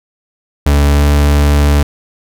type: tone with pitch glide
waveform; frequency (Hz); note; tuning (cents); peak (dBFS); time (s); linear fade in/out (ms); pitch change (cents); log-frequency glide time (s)
40% pulse; 71.8 to 72.51; D2 to D2; -39 to -22; -6; 0.66-1.83; 5; +17; 0.91-1.02
effects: none